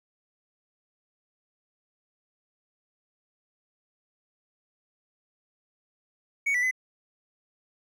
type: tone with pitch steps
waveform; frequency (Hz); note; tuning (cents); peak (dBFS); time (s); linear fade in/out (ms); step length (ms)
triangle; 2234 / 1967 / 2026; C#7 / B6 / B6; +13 / -7 / +44; -21; 6.46-6.712; 10; 84
effects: none